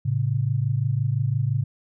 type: tone pair together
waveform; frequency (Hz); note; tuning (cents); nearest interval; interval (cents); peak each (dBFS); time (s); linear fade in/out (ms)
sine; 111 / 136.86; A2 / C#3; +16 / -22; major third; 362; -23; 0.05-1.64; 10
effects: none